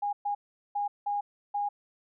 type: tone bursts at uneven times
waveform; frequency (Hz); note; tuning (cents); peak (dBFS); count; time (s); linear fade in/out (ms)
sine; 818; G#5; -26; -27; 5; 0.02-0.13 / 0.25-0.35 / 0.75-0.88 / 1.06-1.21 / 1.54-1.69; 10
effects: none